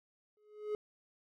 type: tone with exponential growth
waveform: triangle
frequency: 421.9 Hz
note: G#4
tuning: 27 cents sharp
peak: -29 dBFS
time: 0.37-0.75 s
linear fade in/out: 1 ms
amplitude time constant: 81 ms
effects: none